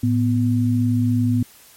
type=tone pair together; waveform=sine; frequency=109.98 / 246.9 Hz; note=A2 / B3; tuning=0 / 0 cents; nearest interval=octave + major second; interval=1400 cents; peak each=-18 dBFS; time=0.03-1.43 s; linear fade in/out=5 ms; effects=white hiss -48 dBFS RMS until 1.76 s + MP3 64 kbps